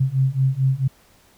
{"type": "beating tone pair", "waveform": "sine", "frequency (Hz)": [130.81, 135.31], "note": ["C3", "C#3"], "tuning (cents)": [0, -41], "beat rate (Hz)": 4.5, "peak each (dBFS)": [-20, -19], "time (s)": [0, 0.88], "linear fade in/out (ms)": 10, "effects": ["pink hiss -55 dBFS RMS until 1.37 s"]}